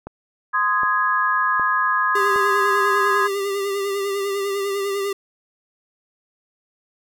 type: click train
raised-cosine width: 1 ms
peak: -18 dBFS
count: 4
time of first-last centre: 0.07-2.36 s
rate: 1.31 Hz
type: chord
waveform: sine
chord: Ab major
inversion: first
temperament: equal with one note detuned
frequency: 1036.3 / 1244.5 / 1661.2 Hz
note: C6 / Eb6 / Ab6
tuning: -17 / 0 / 0 cents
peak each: -21 dBFS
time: 0.53-3.28 s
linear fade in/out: 20 ms
type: tone with vibrato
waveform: square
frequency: 397.7 Hz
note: G4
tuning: 25 cents sharp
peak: -22 dBFS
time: 2.15-5.13 s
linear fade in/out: 5 ms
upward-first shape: sine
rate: 10 Hz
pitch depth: 36 cents each way
effects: none